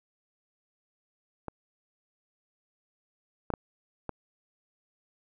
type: clicks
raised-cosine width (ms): 1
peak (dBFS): -21 / -16 / -15 / -19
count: 4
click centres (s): 1.483 / 3.503 / 3.538 / 4.093
effects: none